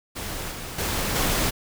pink noise with level steps, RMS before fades -32 / -35 / -26 / -23 dBFS, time 0.15-1.51 s, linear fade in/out 20 ms, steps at 0.51 / 0.78 / 1.15 s, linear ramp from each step 10 ms, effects none

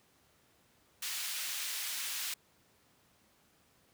pink high-pass noise, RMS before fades -38 dBFS, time 1.02-2.34 s, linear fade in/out 5 ms, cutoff 2400 Hz, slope 12 dB/octave, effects pink hiss -68 dBFS RMS until 3.93 s + high-pass 80 Hz 12 dB/octave

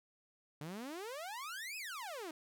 sawtooth exponential two-way sweep, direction up then down, 142.5 to 2637 to 299 Hz, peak -39 dBFS, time 0.61-2.31 s, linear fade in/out 2 ms, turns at 1.77 s, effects none

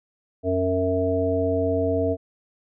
harmonic tone with a mistuned harmonic, 92 Hz, F#2, 9 cents flat, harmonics 1 / 3 / 5 / 7, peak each -27 / -26 / -24 / -25 dBFS, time 0.43-2.17 s, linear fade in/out 50 ms, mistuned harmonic 7, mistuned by +24 cents, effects none

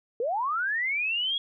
sine linear sweep, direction up, 436.2 to 3348 Hz, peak -25 dBFS, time 0.2-1.38 s, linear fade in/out 2 ms, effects none

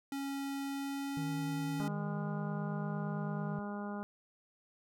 square tone with pitch glide, 276.5 to 278.7 Hz, C#4 to C#4, -4 to +9 cents, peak -37 dBFS, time 0.12-1.88 s, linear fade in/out 2 ms, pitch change +13 cents, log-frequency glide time 0.64-1.32 s
triangle tone with vibrato, 155.56 Hz, D#3, in tune, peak -35 dBFS, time 1.17-3.59 s, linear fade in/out 0 ms, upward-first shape triangle, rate 10 Hz, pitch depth 33 cents each way
harmonic tone, 204.5 Hz, G#3, 26 cents flat, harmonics 1 / 2 / 3 / 4 / 5 / 6 / 7, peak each -39 / -47 / -48 / -47 / -51 / -51 / -51 dBFS, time 1.8-4.03 s, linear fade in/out 0 ms
effects none

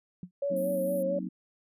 sine tone with exponential decay, 180 Hz, F#3, 47 cents flat, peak -33 dBFS, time 0.23-0.31 s, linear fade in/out 2 ms, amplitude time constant 17 ms
sine tone with vibrato, 553 Hz, C#5, 4 cents flat, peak -27 dBFS, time 0.42-1.19 s, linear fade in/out 5 ms, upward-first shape sine, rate 4.4 Hz, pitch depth 45 cents each way
sine chord, C half-diminished seventh, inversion second, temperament equal, 185 / 233.1 / 261.6 / 311.1 Hz, Gb3 / Bb3 / C4 / Eb4, 0 / 0 / 0 / 0 cents, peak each -35 / -41 / -39 / -40 dBFS, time 0.5-1.29 s, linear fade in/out 10 ms
pink high-pass noise, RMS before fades -45 dBFS, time 0.56-1.03 s, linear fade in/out 5 ms, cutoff 9800 Hz, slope 96 dB/octave
effects resampled to 32000 Hz

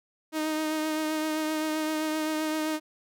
sawtooth tone with vibrato, 311.1 Hz, D#4, in tune, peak -23 dBFS, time 0.32-2.8 s, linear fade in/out 50 ms, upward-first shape triangle, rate 7.7 Hz, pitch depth 24 cents each way, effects none

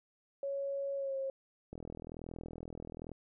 sine tone with pitch glide, 555 to 538.6 Hz, C#5 to C#5, +2 to -50 cents, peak -34 dBFS, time 0.43-1.3 s, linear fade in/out 2 ms, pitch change -52 cents, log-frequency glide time 0.96-1.16 s
click train, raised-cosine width 2 ms, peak -31 dBFS, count 58, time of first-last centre 1.73-3.117 s, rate 41.1 Hz
effects none

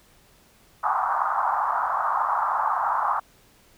pink band-pass noise, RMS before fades -24 dBFS, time 0.83-3.2 s, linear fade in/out 10 ms, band 780 to 1300 Hz, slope 48 dB/octave, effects pink hiss -57 dBFS RMS until 3.77 s

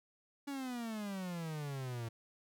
45% pulse exponential sweep, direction down, 286 to 112.7 Hz, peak -39 dBFS, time 0.47-2.09 s, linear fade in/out 10 ms, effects none

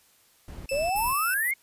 brown noise bursts, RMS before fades -40 dBFS, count 3, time 0.48-1.132 s, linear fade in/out 2 ms, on 180 ms, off 56 ms
sawtooth tone, 2637 Hz, E7, in tune, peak -29 dBFS, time 0.69-1.34 s, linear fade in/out 2 ms
sine exponential sweep, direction up, 527 to 2208 Hz, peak -24 dBFS, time 0.71-1.54 s, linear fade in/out 10 ms
pink high-pass noise, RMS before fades -31 dBFS, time 0.96-1.51 s, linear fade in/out 0 ms, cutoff 9300 Hz, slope 96 dB/octave
effects white hiss -61 dBFS RMS until 1.62 s + resampled to 32000 Hz

